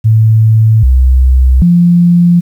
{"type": "tone with pitch steps", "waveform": "sine", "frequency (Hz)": [110.5, 64.2, 173.8], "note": ["A2", "C2", "F3"], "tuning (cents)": [8, -32, -8], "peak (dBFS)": -3, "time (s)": [0.04, 2.41], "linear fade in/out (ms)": 20, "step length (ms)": 790, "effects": ["7-bit"]}